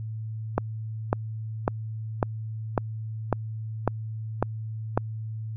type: click train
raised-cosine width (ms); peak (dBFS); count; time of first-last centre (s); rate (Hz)
1; -7; 9; 0.58-4.976; 1.82
effects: added 110 Hz sine -31 dBFS peak until 5.56 s